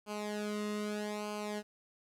sawtooth tone with flanger, 209.4 Hz, G#3, 15 cents sharp, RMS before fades -38 dBFS, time 0.06-1.63 s, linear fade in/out 50 ms, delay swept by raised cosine 0.54 to 1.27 ms, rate 0.8 Hz, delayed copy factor -0.85, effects low-pass 11000 Hz 12 dB/octave + 11-bit

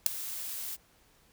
blue noise with ADSR envelope, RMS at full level -17 dBFS, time 0.06-0.77 s, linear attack 4 ms, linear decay 3 ms, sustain -21 dB, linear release 33 ms, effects pink hiss -64 dBFS RMS until 1.32 s

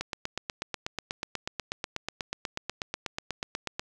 click train, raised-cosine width 0.2 ms, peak -14 dBFS, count 32, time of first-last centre 0.01-3.795 s, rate 8.19 Hz, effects none

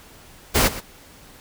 pink noise with echo, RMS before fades -17 dBFS, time 0.54-0.69 s, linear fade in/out 20 ms, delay 120 ms, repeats 1, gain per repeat -15 dB, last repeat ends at 0.81 s, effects pink hiss -47 dBFS RMS until 1.4 s

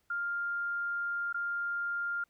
sine tone with dropouts, 1400 Hz, F6, 4 cents sharp, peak -31 dBFS, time 0.1-2.24 s, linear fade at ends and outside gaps 5 ms, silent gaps 1.328-1.343 s, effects pink hiss -75 dBFS RMS until 2.29 s

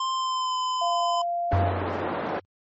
square tone with pitch glide, 1047 to 1017.2 Hz, C6 to C6, +1 to -49 cents, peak -25 dBFS, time 0-1.22 s, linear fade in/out 5 ms, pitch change -50 cents, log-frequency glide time 0.13-0.56 s
sine tone, 693 Hz, F5, 14 cents flat, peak -24 dBFS, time 0.81-1.71 s, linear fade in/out 10 ms
pink band-pass noise, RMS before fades -29 dBFS, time 1.51-2.4 s, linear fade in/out 10 ms, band 330 to 1100 Hz, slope 12 dB/octave
sine tone with exponential decay, 92.7 Hz, F#2, 4 cents sharp, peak -18 dBFS, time 1.53-2.45 s, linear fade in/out 0 ms, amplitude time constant 200 ms
effects low-pass 9000 Hz 12 dB/octave + MP3 32 kbps

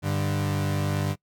35% pulse tone pair together, 98.3 / 147.79 Hz, G2 / D3, +5 / +11 cents, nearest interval perfect fifth, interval 706 cents, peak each -25 dBFS, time 0.02-1.16 s, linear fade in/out 50 ms, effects noise-tail reverb RT60 0.1 s tail -23 dB re dry

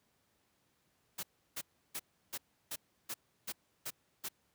white noise bursts, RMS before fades -40 dBFS, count 9, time 1.18-4.288 s, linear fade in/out 10 ms, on 52 ms, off 330 ms, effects pink hiss -75 dBFS RMS until 4.54 s + high-pass 80 Hz 12 dB/octave

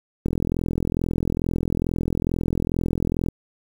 click train, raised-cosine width 3 ms, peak -10 dBFS, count 129, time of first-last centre 0.26-3.286 s, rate 42.3 Hz, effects 7-bit

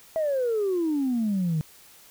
sine exponential sweep, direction down, 655 to 150.9 Hz, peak -21 dBFS, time 0.16-1.61 s, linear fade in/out 0 ms, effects tanh soft clip ceiling -19 dBFS + white hiss -52 dBFS RMS until 2.1 s

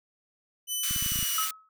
10% pulse tone with pitch glide, 3000 to 2933 Hz, F#7 to F#7, +23 to -16 cents, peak -21 dBFS, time 0.67-1.49 s, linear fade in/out 50 ms, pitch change -39 cents, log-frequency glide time 0.94-1.21 s
white high-pass noise, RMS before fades -33 dBFS, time 0.83-1.51 s, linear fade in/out 5 ms, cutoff 1100 Hz, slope 96 dB/octave
clicks, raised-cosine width 5 ms, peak -25 dBFS, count 8, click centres 0.91 / 0.962 / 1.025 / 1.062 / 1.12 / 1.159 / 1.19 / 1.228 s
sine tone with exponential decay, 1286 Hz, E6, 43 cents flat, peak -25 dBFS, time 1.38-1.69 s, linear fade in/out 2 ms, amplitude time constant 67 ms
effects none

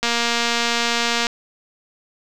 click train, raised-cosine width 0.2 ms, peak -3 dBFS, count 292, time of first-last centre 0.03-1.268 s, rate 235 Hz, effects none

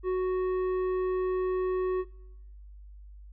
sine tone with tanh clipping, 370 Hz, F#4, in tune, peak -27 dBFS, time 0.03-2.05 s, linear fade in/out 50 ms, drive 9 dB, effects noise-tail reverb RT60 1.0 s tail -23 dB re dry + added 50 Hz sine -45 dBFS peak until 3.32 s

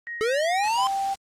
sine tone with tremolo, 1879 Hz, A#6, 13 cents sharp, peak -30 dBFS, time 0.07-0.68 s, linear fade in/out 0 ms, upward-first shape triangle, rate 4.6 Hz, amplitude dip 35%
square linear sweep, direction up, 421.1 to 1046.5 Hz, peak -22 dBFS, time 0.21-0.87 s, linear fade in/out 0 ms
white noise, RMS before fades -39 dBFS, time 0.63-1.16 s, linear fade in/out 10 ms
sine tone, 784 Hz, G5, in tune, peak -23 dBFS, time 0.77-1.15 s, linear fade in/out 20 ms
effects low-pass 8000 Hz 12 dB/octave + Opus 48 kbps

